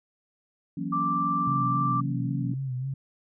sine chord, F# dominant seventh, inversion third, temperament equal, 164.81 / 185 / 233.1 / 277.2 Hz, E3 / F#3 / A#3 / C#4, 0 / 0 / 0 / 0 cents, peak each -34 / -34 / -36 / -33 dBFS, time 0.77-2.54 s, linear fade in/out 5 ms
sine tone, 1174.7 Hz, D6, in tune, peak -24 dBFS, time 0.92-2.01 s, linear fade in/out 10 ms
sine tone with vibrato, 130.81 Hz, C3, in tune, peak -28 dBFS, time 1.47-2.94 s, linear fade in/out 5 ms, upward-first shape sine, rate 3.7 Hz, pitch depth 72 cents each way
effects none

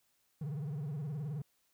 triangle tone with vibrato, 146.83 Hz, D3, in tune, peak -34 dBFS, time 0.41-1.42 s, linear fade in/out 5 ms, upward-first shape sine, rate 19 Hz, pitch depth 170 cents each way, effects white hiss -75 dBFS RMS until 1.73 s

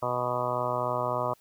harmonic tone, 123.47 Hz, B2, in tune, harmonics 1 / 2 / 3 / 4 / 5 / 6 / 7 / 8 / 9 / 10, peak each -37 / -42 / -39 / -36 / -31 / -38 / -38 / -33 / -35 / -36 dBFS, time 0.02-1.34 s, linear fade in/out 10 ms, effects white hiss -63 dBFS RMS until 1.4 s

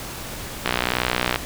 click train, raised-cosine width 0.3 ms, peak -3 dBFS, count 44, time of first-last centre 0.66-1.359 s, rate 61.5 Hz, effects pink hiss -33 dBFS RMS until 1.45 s

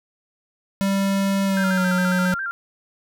square tone with pitch glide, 196 to 182.87 Hz, G3 to F#3, 0 to -20 cents, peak -19 dBFS, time 0.81-2.34 s, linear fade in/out 0 ms, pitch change -120 cents, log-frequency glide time 1.45-1.88 s
sine tone with vibrato, 1480 Hz, F#6, in tune, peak -24 dBFS, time 1.57-2.51 s, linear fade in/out 0 ms, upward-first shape square, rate 7.3 Hz, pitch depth 110 cents each way
effects none

